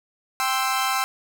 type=chord; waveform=sawtooth; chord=C major; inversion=second; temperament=equal; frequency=784 / 1046.5 / 1318.5 Hz; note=G5 / C6 / E6; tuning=0 / 0 / 0 cents; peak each=-22 dBFS; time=0.4-1.04 s; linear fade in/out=0 ms; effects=none